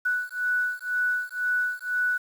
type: beating tone pair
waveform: sine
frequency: 1480 / 1482 Hz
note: F#6 / F#6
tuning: 0 / +2 cents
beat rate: 2 Hz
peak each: -27 dBFS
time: 0.05-2.18 s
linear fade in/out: 10 ms
effects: 8-bit